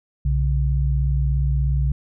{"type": "tone pair together", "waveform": "sine", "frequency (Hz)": [61.73, 138.59], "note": ["B1", "C#3"], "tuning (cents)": [0, 0], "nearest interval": "octave + major second", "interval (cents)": 1400, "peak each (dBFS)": [-18, -22], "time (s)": [0.25, 1.92], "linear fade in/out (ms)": 5, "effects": []}